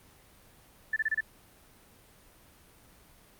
sine tone bursts, 1760 Hz, A6, in tune, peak -25 dBFS, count 5, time 0.93-1.207 s, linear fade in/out 5 ms, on 33 ms, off 28 ms, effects pink hiss -58 dBFS RMS until 3.39 s + Opus 32 kbps

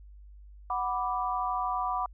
sine chord, B minor, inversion second, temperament equal, 740 / 987.8 / 1174.7 Hz, F#5 / B5 / D6, 0 / 0 / 0 cents, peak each -32 dBFS, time 0.7-2.06 s, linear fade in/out 2 ms, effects added 50 Hz sine -47 dBFS peak until 2.13 s

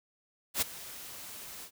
white noise with ADSR envelope, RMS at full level -27 dBFS, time 0.54-1.71 s, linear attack 80 ms, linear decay 9 ms, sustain -18 dB, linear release 72 ms, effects none

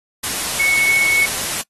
sine tone in noise, 2210 Hz, C#7, 6 cents flat, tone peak -13 dBFS, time 0.59-1.26 s, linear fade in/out 10 ms, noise white, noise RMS -22 dBFS, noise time 0.23-1.62 s, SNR +6 dB, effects noise-tail reverb RT60 0.1 s tail -23 dB re dry + AAC 32 kbps

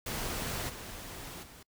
pink noise with level steps, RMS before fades -36 / -44 / -52 dBFS, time 0.06-1.63 s, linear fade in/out 5 ms, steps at 0.68 / 1.42 s, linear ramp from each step 20 ms, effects noise-tail reverb RT60 0.1 s tail -26 dB re dry

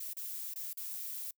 violet noise with dropouts, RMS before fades -41 dBFS, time 0-1.31 s, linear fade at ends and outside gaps 5 ms, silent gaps 0.134-0.167 / 0.539-0.558 / 0.733-0.771 s, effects noise-tail reverb RT60 0.1 s tail -26 dB re dry

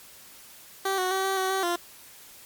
15% pulse tone with pitch steps, 387.4 / 369.1 / 382.3 / 385.9 / 377.6 / 384 / 347.3 Hz, G4 / F#4 / G4 / G4 / F#4 / G4 / F4, -20 / -4 / -43 / -27 / +35 / -36 / -10 cents, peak -18 dBFS, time 0.85-1.76 s, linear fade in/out 5 ms, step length 130 ms, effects white hiss -49 dBFS RMS until 2.45 s + MP3 96 kbps

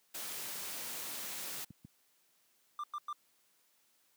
white noise, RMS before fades -42 dBFS, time 0.14-1.65 s, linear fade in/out 10 ms
clicks, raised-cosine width 5 ms, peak -34 dBFS, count 2, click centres 1.706 / 1.849 s
triangle tone bursts, 1189 Hz, D6, 21 cents sharp, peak -35 dBFS, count 3, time 2.79-3.129 s, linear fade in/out 2 ms, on 47 ms, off 99 ms
effects white hiss -72 dBFS RMS until 4.16 s + high-pass 150 Hz 12 dB/octave

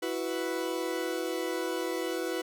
40% pulse chord, E suspended second, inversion none, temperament equal, 329.6 / 370 / 493.9 Hz, E4 / F#4 / B4, 0 / 0 / 0 cents, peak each -34 dBFS, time 0.02-2.42 s, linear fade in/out 10 ms, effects none

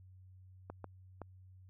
clicks, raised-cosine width 1 ms, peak -30 dBFS, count 3, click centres 0.7 / 0.843 / 1.217 s, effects added 93 Hz sine -55 dBFS peak until 1.69 s

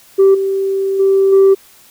sine tone with level steps, 388.7 Hz, G4, 15 cents flat, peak -3 / -13 / -7 / -3 dBFS, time 0.18-1.55 s, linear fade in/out 20 ms, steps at 0.34 / 0.99 / 1.32 s, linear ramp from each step 10 ms, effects tanh soft clip ceiling -3 dBFS + white hiss -45 dBFS RMS until 1.9 s

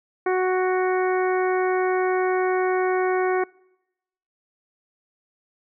harmonic tone, 370 Hz, F#4, in tune, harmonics 1 / 2 / 3 / 4 / 5 / 6, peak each -20 / -26 / -30 / -32 / -34 / -36 dBFS, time 0.26-3.44 s, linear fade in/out 5 ms, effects noise-tail reverb RT60 0.9 s tail -25 dB re dry

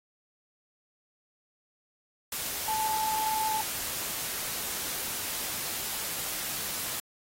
sine tone in noise, 872 Hz, A5, 16 cents flat, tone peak -28 dBFS, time 2.68-3.61 s, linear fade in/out 2 ms, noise white, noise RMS -34 dBFS, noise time 2.32-7 s, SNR +3 dB, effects AAC 48 kbps

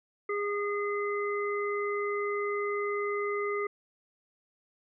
harmonic tone, 409.6 Hz, G#4, 24 cents flat, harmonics 1 / 3 / 5, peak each -30 / -35 / -37 dBFS, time 0.29-3.67 s, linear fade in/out 5 ms, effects none

